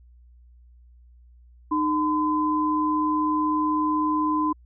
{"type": "tone pair together", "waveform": "sine", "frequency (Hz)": [306, 1018], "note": ["D#4", "C6"], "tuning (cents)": [-29, -48], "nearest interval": "octave + major sixth", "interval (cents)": 2081, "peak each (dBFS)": -23, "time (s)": [1.71, 4.53], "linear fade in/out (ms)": 10, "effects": ["added 60 Hz sine -49 dBFS peak until 4.65 s"]}